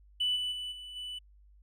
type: tone with level steps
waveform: triangle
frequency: 2980 Hz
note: F#7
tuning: 12 cents sharp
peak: -24 / -29 / -34 / -41 / -36 dBFS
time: 0.2-1.19 s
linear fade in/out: 10 ms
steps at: 0.35 / 0.51 / 0.71 / 0.95 s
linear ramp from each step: 20 ms
effects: tanh soft clip ceiling -23 dBFS + added 50 Hz sine -56 dBFS peak until 1.62 s